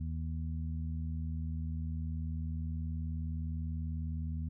harmonic tone, 80.1 Hz, E2, 49 cents flat, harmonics 1 / 2 / 3, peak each -35 / -41 / -45 dBFS, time 0-4.49 s, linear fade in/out 10 ms, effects none

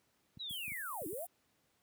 clicks, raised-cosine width 5 ms, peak -38 dBFS, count 7, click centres 0.373 / 0.509 / 0.68 / 0.719 / 1.019 / 1.063 / 1.13 s
sine linear two-way sweep, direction down then up, 4014 to 283.9 to 743 Hz, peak -40 dBFS, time 0.39-1.26 s, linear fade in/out 20 ms, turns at 1.07 s
pink high-pass noise, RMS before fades -48 dBFS, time 0.49-1.27 s, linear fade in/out 10 ms, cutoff 8900 Hz, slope 48 dB/octave
effects pink hiss -75 dBFS RMS until 1.82 s + high-pass 100 Hz 12 dB/octave

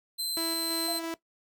sawtooth tone, 4091 Hz, C8, 40 cents flat, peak -27 dBFS, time 0.18-1 s, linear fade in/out 20 ms
sawtooth tone with tremolo, 329.7 Hz, E4, in tune, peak -28 dBFS, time 0.37-1.14 s, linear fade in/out 0 ms, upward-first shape square, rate 3 Hz, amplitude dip 25%
sine tone with exponential decay, 683 Hz, F5, 39 cents flat, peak -30 dBFS, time 0.88-1.16 s, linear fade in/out 5 ms, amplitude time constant 60 ms
effects noise-tail reverb RT60 0.1 s tail -17 dB re dry

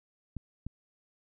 clicks, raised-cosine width 5 ms, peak -25 / -25 dBFS, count 2, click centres 0.367 / 0.666 s, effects none

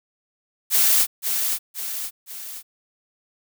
blue noise with echo, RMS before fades -17 dBFS, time 0.7-1.07 s, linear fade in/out 50 ms, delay 520 ms, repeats 3, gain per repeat -6 dB, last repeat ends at 2.63 s, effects none

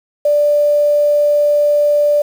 sine tone with quantisation, 587.3 Hz, D5, in tune, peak -9 dBFS, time 0.25-2.22 s, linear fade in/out 5 ms, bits 6, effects none

